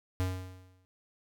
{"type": "tone with exponential decay", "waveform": "square", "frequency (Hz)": 92.5, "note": "F#2", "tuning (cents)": 0, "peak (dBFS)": -27, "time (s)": [0.2, 0.85], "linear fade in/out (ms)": 0, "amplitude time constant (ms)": 140, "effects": []}